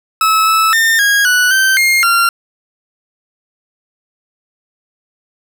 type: tone with pitch steps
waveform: 40% pulse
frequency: 1298 / 1307 / 1811 / 1640 / 1478 / 1551 / 2129 / 1379 Hz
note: E6 / E6 / A6 / G#6 / F#6 / G6 / C7 / F6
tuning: -27 / -15 / +49 / -22 / -2 / -19 / +30 / -22 cents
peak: -8 dBFS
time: 0.21-2.29 s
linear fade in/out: 2 ms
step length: 260 ms
effects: none